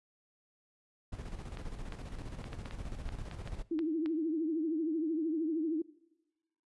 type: noise with tremolo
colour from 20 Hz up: brown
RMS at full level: -40 dBFS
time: 1.12-3.63 s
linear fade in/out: 10 ms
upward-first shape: square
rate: 15 Hz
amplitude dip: 50%
type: clicks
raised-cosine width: 0.3 ms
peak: -29 dBFS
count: 11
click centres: 1.572 / 1.923 / 2.442 / 2.531 / 2.658 / 2.71 / 3.09 / 3.313 / 3.475 / 3.791 / 4.06 s
type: tone with vibrato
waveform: sine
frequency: 318.5 Hz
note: D#4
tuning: 41 cents sharp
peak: -30 dBFS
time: 3.71-5.82 s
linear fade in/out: 5 ms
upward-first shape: triangle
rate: 13 Hz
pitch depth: 130 cents each way
effects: noise-tail reverb RT60 1.0 s tail -20 dB re dry + resampled to 24000 Hz